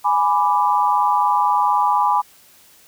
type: chord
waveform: sine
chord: G# diminished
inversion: none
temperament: equal with one note detuned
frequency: 830.6 / 990.6 / 1174.7 Hz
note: G#5 / B5 / D6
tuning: 0 / +5 / 0 cents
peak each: -18 / -17 / -21 dBFS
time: 0.04-2.22 s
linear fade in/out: 20 ms
effects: white hiss -50 dBFS RMS until 2.87 s